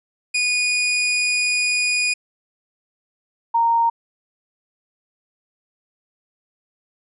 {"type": "tone pair in turn", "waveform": ["sawtooth", "sine"], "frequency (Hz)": [2461, 926.6], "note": ["D#7", "A#5"], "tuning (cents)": [-20, -11], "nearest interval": "octave + perfect fourth", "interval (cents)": 1691, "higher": "first", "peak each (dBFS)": -14, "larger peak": "neither", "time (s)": [[0.34, 2.14], [3.54, 3.9]], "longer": "first", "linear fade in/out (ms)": 10, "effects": ["resampled to 24000 Hz"]}